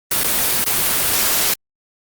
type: noise with dropouts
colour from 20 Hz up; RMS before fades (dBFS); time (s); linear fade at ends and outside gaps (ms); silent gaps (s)
white; -17; 0.11-1.54; 5; 0.236-0.241 / 0.644-0.661
effects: Opus 32 kbps